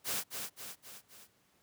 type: noise with echo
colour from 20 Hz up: white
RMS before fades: -35 dBFS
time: 0.04-0.24 s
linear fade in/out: 50 ms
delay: 260 ms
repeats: 4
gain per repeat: -5 dB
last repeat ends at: 1.28 s
effects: pink hiss -70 dBFS RMS until 1.62 s + high-pass 100 Hz 12 dB/octave